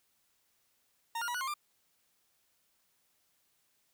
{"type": "tone with pitch steps", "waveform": "40% pulse", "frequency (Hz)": [923, 1416, 969, 1470, 1065, 1191], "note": ["A#5", "F6", "B5", "F#6", "C6", "D6"], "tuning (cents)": [-17, 23, -33, -12, 30, 24], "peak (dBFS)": -33, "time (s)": [1.15, 1.54], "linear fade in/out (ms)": 5, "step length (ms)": 65, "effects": ["white hiss -74 dBFS RMS until 3.93 s"]}